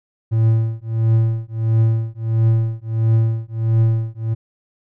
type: tone with tremolo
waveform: triangle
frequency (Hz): 112.6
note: A2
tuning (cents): +40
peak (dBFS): -8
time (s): 0.31-4.35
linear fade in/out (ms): 20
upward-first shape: triangle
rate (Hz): 1.5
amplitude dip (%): 100
effects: none